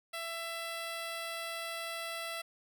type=tone; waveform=10% pulse; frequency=667 Hz; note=E5; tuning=20 cents sharp; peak=-29 dBFS; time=0.13-2.42 s; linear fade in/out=10 ms; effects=none